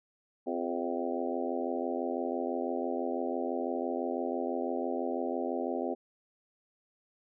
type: harmonic tone with a mistuned harmonic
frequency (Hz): 86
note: F2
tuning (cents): -26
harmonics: 3 / 4 / 5 / 6 / 7 / 8 / 9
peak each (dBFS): -36 / -37 / -38 / -39 / -39 / -40 / -41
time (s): 0.46-5.95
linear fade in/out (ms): 20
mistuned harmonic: 5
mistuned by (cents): -55
effects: none